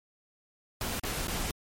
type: noise with dropouts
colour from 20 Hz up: pink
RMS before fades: -33 dBFS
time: 0.81-1.51 s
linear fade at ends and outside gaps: 1 ms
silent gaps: 0.996-1.035 / 1.272-1.281 s
effects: MP3 64 kbps